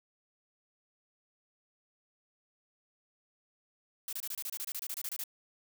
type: noise bursts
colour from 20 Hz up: blue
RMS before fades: -38 dBFS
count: 16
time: 4.08-5.238 s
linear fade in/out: 2 ms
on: 48 ms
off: 26 ms
effects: none